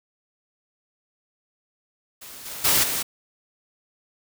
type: noise with level steps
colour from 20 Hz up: white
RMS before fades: -41 / -35 / -19 / -26 dBFS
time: 2.21-3.03 s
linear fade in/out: 10 ms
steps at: 2.45 / 2.64 / 2.83 s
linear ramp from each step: 10 ms
effects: none